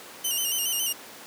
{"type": "tone with vibrato", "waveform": "10% pulse", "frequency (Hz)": 2939, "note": "F#7", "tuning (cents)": -12, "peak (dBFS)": -17, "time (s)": [0.24, 0.93], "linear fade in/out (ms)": 10, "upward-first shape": "square", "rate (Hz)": 7.2, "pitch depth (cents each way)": 62, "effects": ["pink hiss -43 dBFS RMS until 1.26 s", "high-pass 300 Hz 12 dB/octave"]}